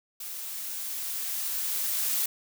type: noise with level ramp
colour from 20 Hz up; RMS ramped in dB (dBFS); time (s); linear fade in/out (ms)
blue; -38 to -27; 0.2-2.26; 5
effects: none